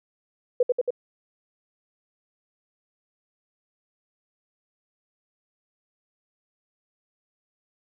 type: tone with echo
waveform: sine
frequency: 493.9 Hz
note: B4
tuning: in tune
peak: -15 dBFS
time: 0.6-0.63 s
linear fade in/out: 5 ms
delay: 92 ms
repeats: 3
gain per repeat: -2 dB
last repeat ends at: 0.906 s
effects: none